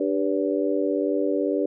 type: harmonic tone with a mistuned harmonic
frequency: 98 Hz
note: G2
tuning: in tune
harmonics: 3 / 4 / 5 / 6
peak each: -25 / -26 / -27 / -28 dBFS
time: 0-1.66 s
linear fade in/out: 5 ms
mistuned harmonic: 6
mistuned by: -47 cents
effects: none